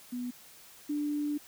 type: tone pair in turn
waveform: sine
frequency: 246.1 / 294.4 Hz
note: B3 / D4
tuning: -6 / +4 cents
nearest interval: minor third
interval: 310 cents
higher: second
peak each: -33 / -29 dBFS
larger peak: second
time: 0.12-0.31 / 0.89-1.38 s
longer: second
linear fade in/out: 10 ms
effects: white hiss -54 dBFS RMS until 1.47 s